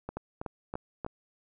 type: two click trains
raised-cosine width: 1 ms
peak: -22 / -21 dBFS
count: 4 / 4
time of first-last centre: 0.09-1.064 / 0.17-1.047 s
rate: 3.08 / 3.42 Hz
effects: none

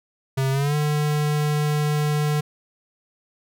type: tone with pitch glide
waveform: square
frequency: 133.9 to 149.43 Hz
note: C3 to D3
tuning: +40 to +30 cents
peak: -20 dBFS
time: 0.37-2.41 s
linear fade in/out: 10 ms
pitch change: +190 cents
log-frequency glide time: 0.51-0.75 s
effects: none

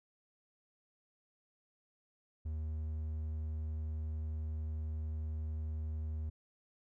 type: tone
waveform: triangle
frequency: 77.78 Hz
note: D#2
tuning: in tune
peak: -34 dBFS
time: 2.45-6.3 s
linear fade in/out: 10 ms
effects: none

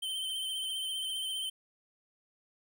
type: tone with vibrato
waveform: square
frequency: 3102 Hz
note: G7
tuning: 19 cents flat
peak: -34 dBFS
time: 0.02-1.5 s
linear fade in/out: 10 ms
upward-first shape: sine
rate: 15 Hz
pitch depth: 31 cents each way
effects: none

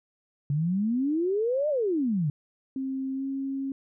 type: exponential two-way sweep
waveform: sine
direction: up then down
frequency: 138.59 to 620 to 138.59 Hz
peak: -23 dBFS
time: 0.5-2.3 s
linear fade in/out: 2 ms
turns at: 1.69 s
type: tone with pitch glide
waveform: sine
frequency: 266.1 to 271.2 Hz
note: C4 to C#4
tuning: +29 to -38 cents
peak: -28 dBFS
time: 2.76-3.72 s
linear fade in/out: 2 ms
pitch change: +33 cents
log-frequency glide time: 3.14-3.24 s
effects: none

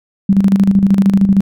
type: tone with tremolo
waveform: sine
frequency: 196 Hz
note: G3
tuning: in tune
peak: -5 dBFS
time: 0.29-1.41 s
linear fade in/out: 5 ms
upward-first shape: square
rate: 13 Hz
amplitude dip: 60%
effects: none

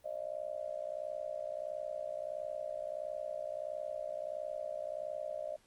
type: tone with amplitude modulation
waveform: sine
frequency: 610 Hz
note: D#5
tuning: 34 cents flat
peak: -33 dBFS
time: 0.04-5.57 s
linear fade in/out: 20 ms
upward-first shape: sine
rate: 61.5 Hz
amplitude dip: 100%
effects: pink hiss -68 dBFS RMS until 5.66 s + Opus 24 kbps

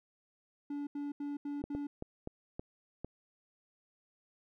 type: tone bursts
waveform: triangle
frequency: 287.7 Hz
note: D4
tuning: 36 cents flat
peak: -34 dBFS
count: 5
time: 0.7-1.87 s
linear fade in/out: 5 ms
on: 170 ms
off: 80 ms
type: clicks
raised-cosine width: 2 ms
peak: -26 dBFS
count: 6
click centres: 1.64 / 1.75 / 2.024 / 2.274 / 2.595 / 3.046 s
effects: none

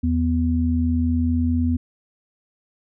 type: tone pair together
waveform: sine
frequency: 82.39 / 246.9 Hz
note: E2 / B3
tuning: 0 / 0 cents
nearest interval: octave + perfect fifth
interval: 1900 cents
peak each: -20 dBFS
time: 0.03-1.77 s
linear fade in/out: 10 ms
effects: none

